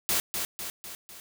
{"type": "noise with echo", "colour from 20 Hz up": "white", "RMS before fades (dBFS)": -26, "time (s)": [0.09, 0.2], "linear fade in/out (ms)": 0, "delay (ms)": 250, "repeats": 4, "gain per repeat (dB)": -5, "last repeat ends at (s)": 1.2, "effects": []}